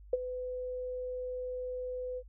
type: tone with ADSR envelope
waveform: sine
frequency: 503 Hz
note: B4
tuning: 32 cents sharp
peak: -22 dBFS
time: 0.13-2.23 s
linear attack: 4 ms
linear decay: 28 ms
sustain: -13 dB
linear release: 55 ms
effects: added 50 Hz sine -50 dBFS peak until 2.28 s